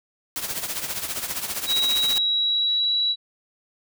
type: noise with tremolo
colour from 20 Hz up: white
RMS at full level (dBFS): -26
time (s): 0.36-2.18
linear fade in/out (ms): 0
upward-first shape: triangle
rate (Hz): 15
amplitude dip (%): 75
type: tone with pitch glide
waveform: sine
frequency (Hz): 3849 to 3912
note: B7 to B7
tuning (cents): -45 to -17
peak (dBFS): -19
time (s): 1.66-3.16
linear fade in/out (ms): 50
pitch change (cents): +28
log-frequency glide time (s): 1.88-2.93
effects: none